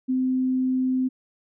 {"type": "tone", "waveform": "sine", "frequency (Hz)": 257.8, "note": "C4", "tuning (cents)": -26, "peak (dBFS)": -20, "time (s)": [0.08, 1.09], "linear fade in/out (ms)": 20, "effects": []}